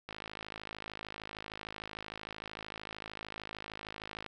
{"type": "click train", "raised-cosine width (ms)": 0.3, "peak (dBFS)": -25, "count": 223, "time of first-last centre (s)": [0.09, 4.263], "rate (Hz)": 53.2, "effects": []}